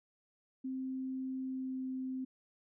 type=tone with pitch glide; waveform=sine; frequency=261.6 to 259.9 Hz; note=C4 to C4; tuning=0 to -11 cents; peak=-36 dBFS; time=0.64-2.25 s; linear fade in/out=10 ms; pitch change=-11 cents; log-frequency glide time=1.42-1.87 s; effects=none